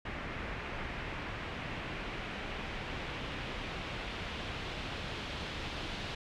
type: noise with low-pass filter sweep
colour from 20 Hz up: pink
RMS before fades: -40 dBFS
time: 0.05-6.15 s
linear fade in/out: 5 ms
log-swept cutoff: 2200 to 3600 Hz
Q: 1.6
effects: none